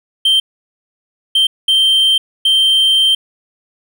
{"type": "tone bursts at uneven times", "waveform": "triangle", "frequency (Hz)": 3136, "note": "G7", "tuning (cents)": 0, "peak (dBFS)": -7, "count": 4, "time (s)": [[0.25, 0.4], [1.35, 1.47], [1.68, 2.18], [2.45, 3.15]], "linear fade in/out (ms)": 5, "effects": []}